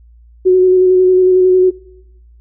sine tone with vibrato, 369.2 Hz, F#4, 4 cents flat, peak -5 dBFS, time 0.45-1.71 s, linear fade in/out 20 ms, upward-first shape square, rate 11 Hz, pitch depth 14 cents each way, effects noise-tail reverb RT60 1.0 s tail -22 dB re dry + added 58 Hz sine -40 dBFS peak until 2.4 s

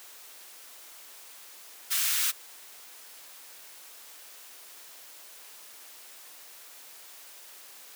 white high-pass noise, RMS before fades -27 dBFS, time 1.9-2.32 s, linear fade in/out 20 ms, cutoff 1300 Hz, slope 24 dB/octave, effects white hiss -49 dBFS RMS until 7.95 s + high-pass 400 Hz 12 dB/octave

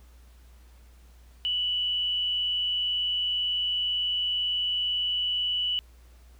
sine tone with amplitude modulation, 2960 Hz, F#7, in tune, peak -23 dBFS, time 1.45-5.79 s, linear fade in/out 0 ms, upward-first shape sine, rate 178 Hz, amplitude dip 35%, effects added 60 Hz sine -50 dBFS peak until 6.39 s + pink hiss -62 dBFS RMS until 6.39 s

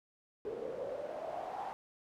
pink noise with band-pass filter sweep, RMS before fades -41 dBFS, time 0.45-1.73 s, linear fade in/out 0 ms, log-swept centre 430 to 830 Hz, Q 8.1, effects none

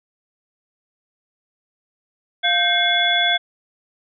sine tone cluster, 699 / 1562 / 2144 / 3419 Hz, F5 / G6 / C7 / G#7, +1 / -7 / +42 / +50 cents, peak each -22 / -21 / -23 / -18 dBFS, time 2.43-3.38 s, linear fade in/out 20 ms, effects none

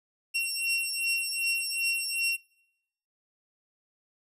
sawtooth beating tone pair, 2735 / 2737.6 Hz, F7 / F7, -37 / -35 cents, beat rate 2.6 Hz, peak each -27 dBFS, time 0.34-2.37 s, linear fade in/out 20 ms, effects noise-tail reverb RT60 0.9 s tail -26 dB re dry + resampled to 32000 Hz

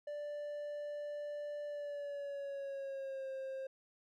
triangle tone with pitch glide, 587.3 to 532.4 Hz, D5 to C5, 0 to +30 cents, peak -38 dBFS, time 0.07-3.67 s, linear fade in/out 5 ms, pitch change -170 cents, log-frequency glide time 1.66-3.29 s, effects none

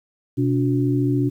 sine tone cluster, 125.8 / 286.6 / 360.8 Hz, B2 / D4 / F#4, +32 / -42 / -44 cents, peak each -20 / -20 / -26 dBFS, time 0.37-1.3 s, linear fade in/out 20 ms, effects 9-bit

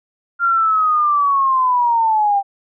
sine linear sweep, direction down, 1396.9 to 784 Hz, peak -12 dBFS, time 0.39-2.43 s, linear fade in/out 50 ms, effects none

